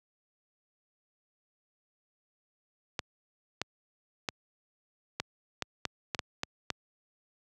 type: clicks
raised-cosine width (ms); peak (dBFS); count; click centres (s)
0.2; -13; 10; 2.992 / 3.616 / 4.288 / 5.2 / 5.623 / 5.853 / 6.148 / 6.192 / 6.434 / 6.703
effects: high-pass 80 Hz 12 dB/octave